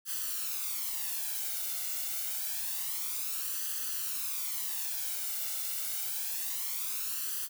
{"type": "noise with flanger", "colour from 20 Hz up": "blue", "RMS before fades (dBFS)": -35, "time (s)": [0.05, 7.49], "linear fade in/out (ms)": 50, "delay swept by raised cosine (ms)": [0.65, 1.42], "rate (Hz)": 0.27, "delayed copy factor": 0.65, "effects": []}